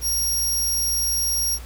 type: tone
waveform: 20% pulse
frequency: 5620 Hz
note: F8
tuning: 10 cents sharp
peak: -15 dBFS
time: 0.01-1.59 s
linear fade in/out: 50 ms
effects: added 59 Hz sine -34 dBFS peak until 1.65 s + pink hiss -44 dBFS RMS until 1.65 s